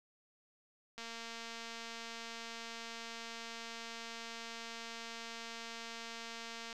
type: click train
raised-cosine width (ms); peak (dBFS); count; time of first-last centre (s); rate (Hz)
0.2; -29; 1323; 0.98-6.728; 230
effects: none